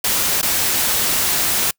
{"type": "noise with dropouts", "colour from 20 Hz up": "white", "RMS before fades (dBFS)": -18, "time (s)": [0.04, 1.71], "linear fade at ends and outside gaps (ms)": 5, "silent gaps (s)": [0.415, 0.427], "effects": ["noise-tail reverb RT60 0.1 s tail -26 dB re dry"]}